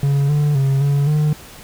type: tone with pitch steps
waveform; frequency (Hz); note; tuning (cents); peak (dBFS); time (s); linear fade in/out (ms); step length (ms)
triangle; 140.4 / 147.5 / 136.1 / 141.8 / 151; C#3 / D3 / C#3 / C#3 / D3; +22 / +8 / -31 / +40 / +48; -11; 0.03-1.33; 2; 260
effects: pink hiss -39 dBFS RMS until 1.63 s